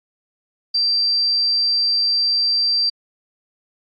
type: tone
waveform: sine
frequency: 4699 Hz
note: D8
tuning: in tune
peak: -15 dBFS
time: 0.74-2.9 s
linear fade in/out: 10 ms
effects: AAC 48 kbps